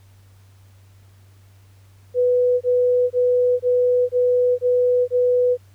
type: tone bursts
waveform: sine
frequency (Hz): 494.9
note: B4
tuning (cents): +4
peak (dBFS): -14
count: 7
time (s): 2.14-5.574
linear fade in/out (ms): 50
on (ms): 470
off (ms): 24
effects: added 97 Hz sine -47 dBFS peak until 5.74 s + pink hiss -59 dBFS RMS until 5.74 s